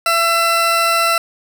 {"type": "tone pair together", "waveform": "20% pulse", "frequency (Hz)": [671.5, 1343], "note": ["E5", "E6"], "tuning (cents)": [32, 32], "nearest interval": "octave", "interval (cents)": 1200, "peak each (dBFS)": -12, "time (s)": [0.06, 1.18], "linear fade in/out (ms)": 2, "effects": []}